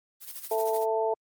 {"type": "noise with tremolo", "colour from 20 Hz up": "blue", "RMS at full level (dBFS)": -37, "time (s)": [0.2, 0.86], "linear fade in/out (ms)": 50, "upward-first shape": "sine", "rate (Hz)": 13, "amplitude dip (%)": 75}
{"type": "harmonic tone", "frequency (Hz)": 221.5, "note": "A3", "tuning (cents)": 12, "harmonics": [2, 3, 4], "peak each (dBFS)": [-27, -29, -30], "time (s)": [0.51, 1.14], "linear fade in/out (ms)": 5}
{"effects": ["Opus 24 kbps"]}